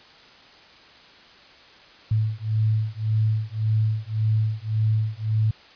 sine beating tone pair, 108.2 / 110 Hz, A2 / A2, -29 / 0 cents, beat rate 1.8 Hz, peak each -23 dBFS, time 2.11-5.51 s, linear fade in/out 5 ms, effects white hiss -49 dBFS RMS until 5.75 s + resampled to 11025 Hz

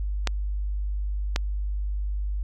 clicks, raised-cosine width 0.2 ms, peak -7 dBFS, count 2, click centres 0.273 / 1.361 s, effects added 50 Hz sine -25 dBFS peak until 2.43 s

